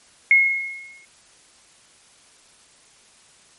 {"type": "tone with exponential decay", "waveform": "sine", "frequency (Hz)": 2164, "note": "C#7", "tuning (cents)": -42, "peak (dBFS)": -8, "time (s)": [0.31, 1.05], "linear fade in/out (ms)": 1, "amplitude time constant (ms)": 160, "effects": ["white hiss -53 dBFS RMS until 3.58 s", "MP3 48 kbps"]}